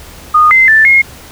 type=tone with pitch steps; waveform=sine; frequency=1230 / 2070 / 1765 / 2150 Hz; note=D#6 / C7 / A6 / C7; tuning=-20 / -19 / +5 / +47 cents; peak=-3 dBFS; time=0.34-1.02 s; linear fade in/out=10 ms; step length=170 ms; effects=added 70 Hz sine -38 dBFS peak until 1.31 s + pink hiss -34 dBFS RMS until 1.31 s